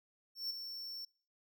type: tone with ADSR envelope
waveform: square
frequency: 5430 Hz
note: F8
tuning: 50 cents flat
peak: -35 dBFS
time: 0.35-1.05 s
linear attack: 150 ms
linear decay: 14 ms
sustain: -8 dB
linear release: 4 ms
effects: noise-tail reverb RT60 0.5 s tail -25 dB re dry